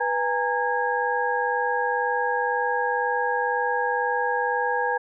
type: tone cluster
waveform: sine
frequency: 490.6 / 818 / 920 / 1642 Hz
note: B4 / G#5 / A#5 / G#6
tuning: -12 / -26 / -23 / -20 cents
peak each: -27 dBFS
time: 0-4.98 s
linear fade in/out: 10 ms
effects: none

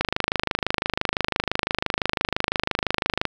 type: click train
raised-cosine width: 0.3 ms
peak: -4 dBFS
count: 85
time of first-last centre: 0.01-3.253 s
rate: 25.9 Hz
effects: 7-bit

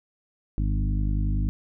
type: harmonic tone with a mistuned harmonic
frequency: 50.7 Hz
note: G#1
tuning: 41 cents flat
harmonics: 1 / 2 / 3 / 4 / 5 / 6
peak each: -23 / -29 / -33 / -35 / -37 / -39 dBFS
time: 0.58-1.49 s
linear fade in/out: 0 ms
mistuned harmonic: 3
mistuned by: +22 cents
effects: none

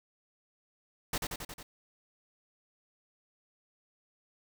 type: noise with echo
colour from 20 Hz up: pink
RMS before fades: -32 dBFS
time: 1.13-1.18 s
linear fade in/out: 5 ms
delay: 90 ms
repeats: 5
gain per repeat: -3 dB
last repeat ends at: 1.63 s
effects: none

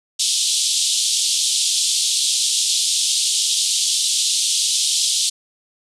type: band-pass noise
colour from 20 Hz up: pink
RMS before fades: -19 dBFS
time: 0.19-5.3 s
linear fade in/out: 10 ms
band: 3200 to 9700 Hz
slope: 48 dB/octave
effects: none

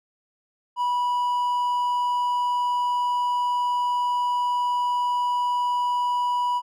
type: tone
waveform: triangle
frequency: 979 Hz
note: B5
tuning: 15 cents flat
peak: -19 dBFS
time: 0.76-6.62 s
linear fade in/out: 50 ms
effects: none

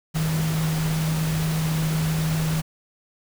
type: tone in noise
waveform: sine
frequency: 158.3 Hz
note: D#3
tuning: 30 cents sharp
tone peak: -21 dBFS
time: 0.14-2.62 s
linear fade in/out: 20 ms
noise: pink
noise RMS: -31 dBFS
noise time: 0.14-2.62 s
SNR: +7 dB
effects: none

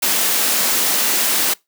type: high-pass noise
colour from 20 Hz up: white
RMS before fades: -17 dBFS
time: 0.02-1.54 s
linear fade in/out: 10 ms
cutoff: 170 Hz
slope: 96 dB/octave
effects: noise-tail reverb RT60 0.2 s tail -24 dB re dry

